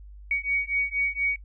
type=beating tone pair; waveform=sine; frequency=2245 / 2249.2 Hz; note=C#7 / C#7; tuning=+21 / +25 cents; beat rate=4.2 Hz; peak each=-27 dBFS; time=0.31-1.36 s; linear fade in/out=2 ms; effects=noise-tail reverb RT60 0.1 s tail -23 dB re dry + added 50 Hz sine -42 dBFS peak until 1.44 s